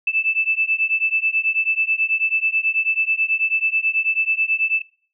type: beating tone pair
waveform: sine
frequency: 2631 / 2640.2 Hz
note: E7 / E7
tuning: -4 / +2 cents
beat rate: 9.2 Hz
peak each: -20 dBFS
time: 0.07-4.82 s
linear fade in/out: 5 ms
effects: noise-tail reverb RT60 0.5 s tail -24 dB re dry